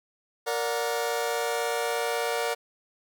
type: chord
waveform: sawtooth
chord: Bb augmented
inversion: none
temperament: just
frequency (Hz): 466.2 / 582.7 / 728.4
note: Bb4 / D5 / F#5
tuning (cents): 0 / -14 / -27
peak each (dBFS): -25 / -28 / -28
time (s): 0.46-2.55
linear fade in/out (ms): 20
effects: none